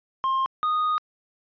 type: tone pair in turn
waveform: triangle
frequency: 1061 / 1237.9 Hz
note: C6 / D#6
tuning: +24 / -9 cents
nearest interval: minor third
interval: 267 cents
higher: second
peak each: -19 dBFS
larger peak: neither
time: 0.24-0.46 / 0.63-0.98 s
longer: second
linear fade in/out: 0 ms
effects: resampled to 11025 Hz